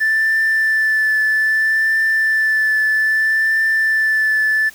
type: tone with vibrato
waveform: triangle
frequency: 1760 Hz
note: A6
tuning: in tune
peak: -10 dBFS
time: 0-4.7 s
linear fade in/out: 20 ms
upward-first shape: triangle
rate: 0.62 Hz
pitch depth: 18 cents each way
effects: tanh soft clip ceiling -9 dBFS + white hiss -43 dBFS RMS until 4.74 s